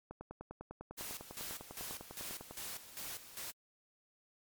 click train, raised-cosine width 1 ms, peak -32 dBFS, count 25, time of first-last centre 0.11-2.51 s, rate 10 Hz
white noise with tremolo, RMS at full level -44 dBFS, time 0.97-3.52 s, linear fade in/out 20 ms, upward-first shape square, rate 2.5 Hz, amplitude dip 70%
effects MP3 96 kbps

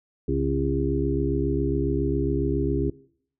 harmonic tone with a mistuned harmonic, 67.3 Hz, C2, 49 cents sharp, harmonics 1 / 2 / 4 / 5 / 6, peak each -28 / -28 / -28 / -28 / -28 dBFS, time 0.28-2.9 s, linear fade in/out 5 ms, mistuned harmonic 2, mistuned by +68 cents, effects noise-tail reverb RT60 0.6 s tail -20 dB re dry

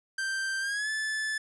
45% pulse tone with pitch glide, 1568 to 1739.8 Hz, G6 to A6, 0 to -20 cents, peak -29 dBFS, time 0.18-1.38 s, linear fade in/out 5 ms, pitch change +180 cents, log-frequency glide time 0.6-0.9 s, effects resampled to 24000 Hz

